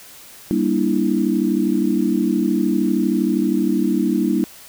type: chord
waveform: sine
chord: E half-diminished seventh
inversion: first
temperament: just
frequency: 197.78 / 237.3 / 296.7 / 329.6 Hz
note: G3 / Bb3 / D4 / E4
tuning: +16 / +31 / +18 / 0 cents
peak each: -21 dBFS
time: 0.51-4.44 s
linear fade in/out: 0 ms
effects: white hiss -42 dBFS RMS until 4.68 s